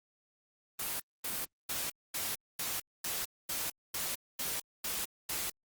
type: noise bursts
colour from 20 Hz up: white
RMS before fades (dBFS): -36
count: 11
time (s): 0.79-5.5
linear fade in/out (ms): 5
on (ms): 210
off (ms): 240
effects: Opus 24 kbps